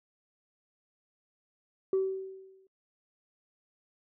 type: tone with exponential decay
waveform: sine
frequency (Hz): 382.3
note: G4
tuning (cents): -43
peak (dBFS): -21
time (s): 1.93-2.67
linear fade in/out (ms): 2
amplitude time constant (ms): 160
effects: noise-tail reverb RT60 0.1 s tail -26 dB re dry + tanh soft clip ceiling -21 dBFS